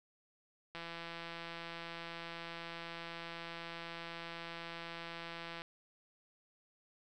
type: click train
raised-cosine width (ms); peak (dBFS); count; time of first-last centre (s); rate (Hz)
0.3; -29; 819; 0.75-5.619; 168
effects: none